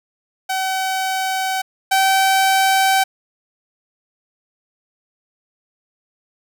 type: tone pair in turn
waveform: sawtooth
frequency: 760 / 769.7 Hz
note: F#5 / G5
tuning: +46 / -32 cents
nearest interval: unison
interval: 22 cents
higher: second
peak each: -15 / -9 dBFS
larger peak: second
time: 0.49-1.62 / 1.91-3.04 s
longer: neither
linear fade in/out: 10 ms
effects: none